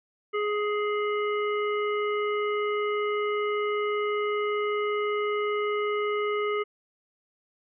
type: harmonic tone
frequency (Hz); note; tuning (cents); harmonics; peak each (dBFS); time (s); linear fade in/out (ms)
417.4; G#4; +9; 1 / 3 / 5 / 7; -26 / -31 / -35 / -42; 0.33-6.64; 20
effects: none